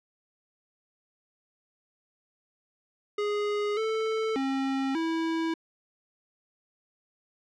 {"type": "tone with pitch steps", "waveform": "square", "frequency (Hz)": [414.6, 441.2, 269.3, 326.8], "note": ["G#4", "A4", "C#4", "E4"], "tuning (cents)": [-3, 5, -50, -15], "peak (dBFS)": -27, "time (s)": [3.18, 5.54], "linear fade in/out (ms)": 5, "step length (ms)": 590, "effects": ["low-pass 4000 Hz 12 dB/octave"]}